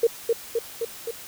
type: tone with echo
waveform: sine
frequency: 461.6 Hz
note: A#4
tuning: 17 cents flat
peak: -14 dBFS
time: 0.03-0.07 s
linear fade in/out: 5 ms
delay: 260 ms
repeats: 4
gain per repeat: -3 dB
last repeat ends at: 1.11 s
effects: white hiss -41 dBFS RMS until 1.27 s